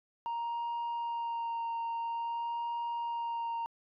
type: tone with vibrato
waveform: sine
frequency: 932.3 Hz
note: A#5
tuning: in tune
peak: -30 dBFS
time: 0.26-3.66 s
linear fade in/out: 0 ms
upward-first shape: sine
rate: 0.49 Hz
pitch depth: 14 cents each way
effects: tanh soft clip ceiling -32 dBFS